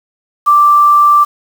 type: tone with quantisation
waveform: sine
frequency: 1174.7 Hz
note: D6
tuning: in tune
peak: -4 dBFS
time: 0.46-1.25 s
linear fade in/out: 20 ms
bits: 5
effects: none